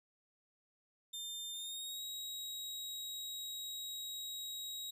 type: tone with pitch glide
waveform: sawtooth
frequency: 3600 to 3814 Hz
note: A7 to A#7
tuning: +39 to +39 cents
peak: -39 dBFS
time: 1.13-4.91 s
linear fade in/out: 10 ms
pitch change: +100 cents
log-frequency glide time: 1.51-2.02 s
effects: none